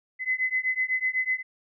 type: beating tone pair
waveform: sine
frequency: 2027 / 2035 Hz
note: B6 / C7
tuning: +45 / -49 cents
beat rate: 8 Hz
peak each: -27 dBFS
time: 0.19-1.43 s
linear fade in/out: 50 ms
effects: none